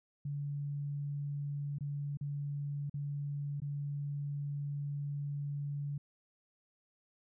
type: tone with dropouts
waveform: sine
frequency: 143.5 Hz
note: D3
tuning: 40 cents flat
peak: -35 dBFS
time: 0.25-5.98 s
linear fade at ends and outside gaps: 5 ms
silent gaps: 1.785-1.807 / 2.172-2.21 / 2.897-2.94 / 3.602-3.618 s
effects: none